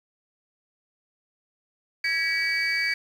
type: tone cluster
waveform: sine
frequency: 1660 / 1938 / 2277 / 4598 Hz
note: G#6 / B6 / C#7 / D8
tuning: -1 / -33 / +46 / -37 cents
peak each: -29 / -28 / -24 / -30 dBFS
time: 2.04-2.94 s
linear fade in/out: 5 ms
effects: tanh soft clip ceiling -17 dBFS + 8-bit

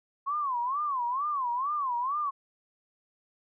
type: tone with vibrato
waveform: sine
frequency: 1071 Hz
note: C6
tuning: 40 cents sharp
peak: -27 dBFS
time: 0.26-2.31 s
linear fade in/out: 20 ms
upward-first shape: sine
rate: 2.2 Hz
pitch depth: 210 cents each way
effects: none

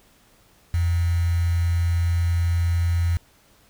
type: tone with quantisation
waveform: sine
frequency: 85.4 Hz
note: F2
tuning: 38 cents flat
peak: -18 dBFS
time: 0.74-3.17 s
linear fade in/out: 0 ms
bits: 6
effects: pink hiss -57 dBFS RMS until 3.69 s

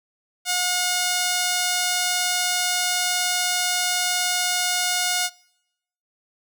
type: tone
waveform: 5% pulse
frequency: 721 Hz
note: F#5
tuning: 45 cents flat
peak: -9 dBFS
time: 0.45-5.3 s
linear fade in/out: 50 ms
effects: noise-tail reverb RT60 0.8 s tail -24 dB re dry

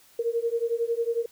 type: beating tone pair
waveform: sine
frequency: 460 / 471 Hz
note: A#4 / A#4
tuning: -23 / +18 cents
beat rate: 11 Hz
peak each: -27 dBFS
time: 0.19-1.26 s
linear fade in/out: 5 ms
effects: white hiss -57 dBFS RMS until 1.31 s

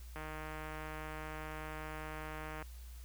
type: click train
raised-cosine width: 0.5 ms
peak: -30 dBFS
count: 383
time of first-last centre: 0.16-2.625 s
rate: 155 Hz
effects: added 60 Hz sine -47 dBFS peak until 3.04 s + white hiss -61 dBFS RMS until 3.04 s

